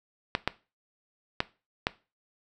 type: clicks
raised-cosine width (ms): 0.3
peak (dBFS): -8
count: 4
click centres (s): 0.351 / 0.476 / 1.404 / 1.869
effects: noise-tail reverb RT60 0.3 s tail -18 dB re dry